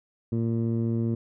15% pulse tone with low-pass filter, 114.9 Hz, A#2, 25 cents flat, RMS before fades -26 dBFS, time 0.32-1.15 s, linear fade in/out 5 ms, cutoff 280 Hz, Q 0.89, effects none

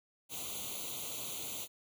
white noise with comb filter, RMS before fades -41 dBFS, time 0.29-1.68 s, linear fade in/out 50 ms, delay 0.29 ms, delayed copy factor +0.95, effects high-pass 60 Hz 12 dB/octave

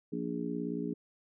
harmonic tone with a mistuned harmonic, 58.27 Hz, A#1, in tune, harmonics 3 / 4 / 5 / 6 / 7, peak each -39 / -38 / -37 / -48 / -40 dBFS, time 0.12-0.94 s, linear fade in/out 10 ms, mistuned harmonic 7, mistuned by +28 cents, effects none

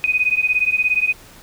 sine beating tone pair, 2489 / 2506 Hz, D#7 / D#7, 0 / +12 cents, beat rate 17 Hz, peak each -18 dBFS, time 0.04-1.13 s, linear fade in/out 0 ms, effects pink hiss -44 dBFS RMS until 1.42 s

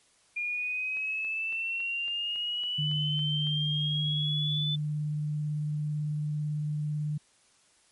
sine exponential sweep, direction up, 2413 to 3520 Hz, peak -29 dBFS, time 0.36-4.76 s, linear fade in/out 10 ms
click train, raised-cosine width 0.3 ms, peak -34 dBFS, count 10, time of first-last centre 0.97-3.47 s, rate 3.6 Hz
sine tone with vibrato, 150 Hz, D3, 37 cents sharp, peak -28 dBFS, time 2.78-7.18 s, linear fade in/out 10 ms, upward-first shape square, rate 18 Hz, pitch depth 11 cents each way
effects white hiss -64 dBFS RMS until 7.91 s + MP3 48 kbps

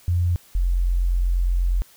sine tone pair in turn, 87.7 / 44.17 Hz, F2 / F1, +8 / +20 cents, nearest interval octave, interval 1188 cents, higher first, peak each -17 dBFS, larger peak neither, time 0.08-0.36 / 0.55-1.82 s, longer second, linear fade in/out 0 ms, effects white hiss -52 dBFS RMS until 1.96 s

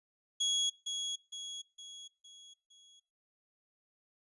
30% pulse tone with echo, 3332 Hz, G#7, 5 cents sharp, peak -26 dBFS, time 0.4-0.7 s, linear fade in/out 10 ms, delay 460 ms, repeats 5, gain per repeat -6 dB, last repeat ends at 3 s, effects noise-tail reverb RT60 0.5 s tail -26 dB re dry + resampled to 24000 Hz

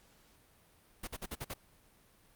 pink noise bursts, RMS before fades -40 dBFS, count 6, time 1.03-1.54 s, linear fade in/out 10 ms, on 45 ms, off 48 ms, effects pink hiss -65 dBFS RMS until 2.35 s + Opus 48 kbps

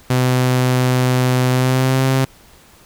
sawtooth tone with pitch glide, 127 to 132.39 Hz, B2 to C3, +49 to +21 cents, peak -9 dBFS, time 0.1-2.25 s, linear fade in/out 5 ms, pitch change +72 cents, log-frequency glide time 1.5-2.05 s, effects pink hiss -47 dBFS RMS until 2.85 s

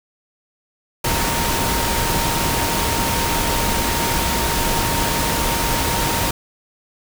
sine tone in noise, 926 Hz, A#5, 12 cents flat, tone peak -25 dBFS, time 1.04-6.31 s, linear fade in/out 5 ms, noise pink, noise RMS -20 dBFS, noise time 1.04-6.31 s, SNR -8 dB, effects none

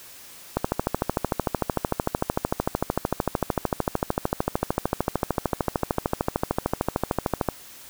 click train, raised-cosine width 1 ms, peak -7 dBFS, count 93, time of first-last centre 0.57-7.487 s, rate 13.3 Hz, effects white hiss -45 dBFS RMS until 7.89 s

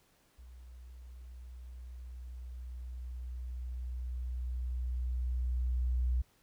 sine tone with level ramp, 61.8 Hz, B1, 2 cents sharp, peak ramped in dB -49 to -27 dBFS, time 0.38-6.22 s, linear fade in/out 10 ms, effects pink hiss -69 dBFS RMS until 6.42 s

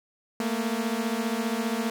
sawtooth beating tone pair, 220 / 235 Hz, A3 / A#3, 0 / +14 cents, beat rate 15 Hz, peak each -25 dBFS, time 0.4-1.9 s, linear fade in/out 2 ms, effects none

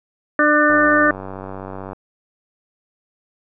harmonic tone, 298.6 Hz, D4, 29 cents sharp, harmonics 1 / 2 / 4 / 5 / 6, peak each -18 / -18 / -18 / -18 / -18 dBFS, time 0.39-1.11 s, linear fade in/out 2 ms
click train, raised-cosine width 1 ms, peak -17 dBFS, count 119, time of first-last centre 0.7-1.932 s, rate 95.8 Hz
effects none

